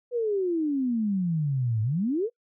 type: exponential two-way sweep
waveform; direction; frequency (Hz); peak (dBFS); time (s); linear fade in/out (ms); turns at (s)
sine; down then up; 497.9 to 105.5 to 497.9; -23; 0.11-2.3; 50; 1.82
effects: noise-tail reverb RT60 0.1 s tail -25 dB re dry